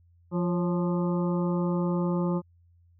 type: harmonic tone with a mistuned harmonic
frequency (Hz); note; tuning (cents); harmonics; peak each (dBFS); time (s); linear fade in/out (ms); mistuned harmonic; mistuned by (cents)
174.61; F3; 0; 1 / 2 / 3 / 5 / 6 / 7; -25 / -31 / -35 / -39 / -41 / -42; 0.31-2.42; 50; 3; +56
effects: added 86 Hz sine -57 dBFS peak until 2.99 s